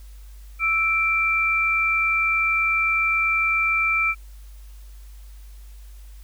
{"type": "tone pair together", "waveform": "sine", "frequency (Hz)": [1318.3, 2349], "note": ["E6", "D7"], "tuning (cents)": [0, 0], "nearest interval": "minor seventh", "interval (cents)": 1000, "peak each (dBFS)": [-24, -19], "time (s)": [0.59, 4.15], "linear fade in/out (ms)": 50, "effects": ["added 50 Hz sine -39 dBFS peak until 6.23 s", "white hiss -56 dBFS RMS until 6.23 s"]}